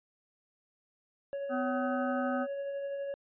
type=tone with tremolo; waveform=triangle; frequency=558 Hz; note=C#5; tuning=11 cents sharp; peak=-31 dBFS; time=1.33-3.14 s; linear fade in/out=0 ms; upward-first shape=sine; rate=12 Hz; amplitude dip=25%
type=harmonic tone; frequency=253 Hz; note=B3; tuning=42 cents sharp; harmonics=1 / 3 / 5 / 6; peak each=-32 / -37 / -39 / -40 dBFS; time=1.49-2.47 s; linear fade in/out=50 ms
effects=resampled to 8000 Hz